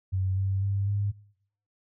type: tone with pitch steps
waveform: sine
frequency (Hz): 94.5 / 96.76 / 99.08 / 101.46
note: F#2 / G2 / G2 / G#2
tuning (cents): +37 / -22 / +19 / -40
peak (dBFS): -24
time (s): 0.12-1.12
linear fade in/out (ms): 20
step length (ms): 250
effects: noise-tail reverb RT60 0.7 s tail -24 dB re dry